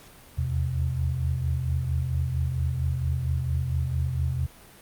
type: tone cluster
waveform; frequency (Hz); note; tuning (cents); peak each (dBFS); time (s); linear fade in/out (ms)
sine; 77.1 / 81.5 / 128; D#2 / E2 / C3; -15 / -19 / -38; -32 / -27 / -27; 0.37-4.47; 20
effects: pink hiss -50 dBFS RMS until 4.81 s + Opus 48 kbps